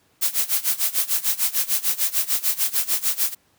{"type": "noise with tremolo", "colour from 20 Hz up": "blue", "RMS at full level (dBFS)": -19, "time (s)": [0.21, 3.35], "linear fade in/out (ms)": 20, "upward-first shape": "sine", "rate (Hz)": 6.7, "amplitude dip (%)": 90, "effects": ["pink hiss -62 dBFS RMS until 3.58 s", "high-pass 80 Hz 12 dB/octave"]}